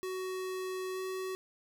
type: tone with pitch glide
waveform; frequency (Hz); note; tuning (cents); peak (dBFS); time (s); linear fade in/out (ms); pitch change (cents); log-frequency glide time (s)
square; 373.2 to 375.8; F#4 to F#4; +15 to +27; -36; 0.03-1.35; 0; +12; 0.93-0.99
effects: none